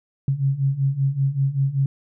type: beating tone pair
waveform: sine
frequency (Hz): 134 / 139.2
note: C3 / C#3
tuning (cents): +42 / +8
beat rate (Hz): 5.2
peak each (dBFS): -23 / -20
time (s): 0.28-1.86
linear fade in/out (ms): 2
effects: none